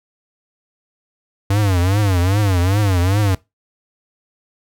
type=tone with vibrato; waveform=square; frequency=96 Hz; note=G2; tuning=36 cents flat; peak=-14 dBFS; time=1.5-3.35 s; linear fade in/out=5 ms; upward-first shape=triangle; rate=2.5 Hz; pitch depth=200 cents each way; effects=noise-tail reverb RT60 0.2 s tail -20 dB re dry